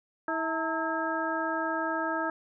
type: harmonic tone with a mistuned harmonic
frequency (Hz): 323.9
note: E4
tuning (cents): -30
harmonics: 1 / 2 / 3 / 4 / 5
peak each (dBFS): -34 / -34 / -34 / -34 / -34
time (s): 0.28-2.3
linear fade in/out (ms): 2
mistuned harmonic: 3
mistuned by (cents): -110
effects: none